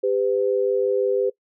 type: tone pair together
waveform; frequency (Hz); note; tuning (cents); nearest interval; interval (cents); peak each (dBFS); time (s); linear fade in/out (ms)
sine; 398.1 / 504; G4 / B4; +27 / +35; major third; 408; -21; 0.03-1.3; 10
effects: noise-tail reverb RT60 0.1 s tail -21 dB re dry